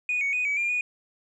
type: tone with pitch steps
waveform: sine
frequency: 2470 / 2230 / 2484 / 2279 / 2397 / 2462 Hz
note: D#7 / C#7 / D#7 / C#7 / D7 / D#7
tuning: -13 / +10 / -3 / +47 / +35 / -19 cents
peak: -22 dBFS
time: 0.09-0.81 s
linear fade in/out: 2 ms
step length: 120 ms
effects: tanh soft clip ceiling -20 dBFS